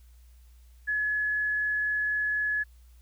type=tone with frequency modulation; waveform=sine; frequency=1700 Hz; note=G#6; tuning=40 cents sharp; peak=-25 dBFS; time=0.87-2.64 s; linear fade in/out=20 ms; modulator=24 Hz; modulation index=0.23; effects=added 60 Hz sine -51 dBFS peak until 3.01 s + white hiss -67 dBFS RMS until 3.01 s